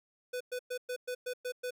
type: tone bursts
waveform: square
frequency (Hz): 498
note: B4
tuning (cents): +14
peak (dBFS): -35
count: 8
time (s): 0.33-1.708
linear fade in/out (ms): 10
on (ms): 76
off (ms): 110
effects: none